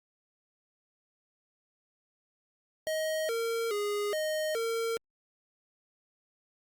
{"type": "tone with pitch steps", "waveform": "square", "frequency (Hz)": [629, 459.2, 412.3, 620, 457.1], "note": ["D#5", "A#4", "G#4", "D#5", "A#4"], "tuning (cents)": [19, -26, -13, -6, -34], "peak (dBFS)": -30, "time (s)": [2.87, 4.97], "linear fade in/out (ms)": 0, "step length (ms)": 420, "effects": ["Opus 48 kbps"]}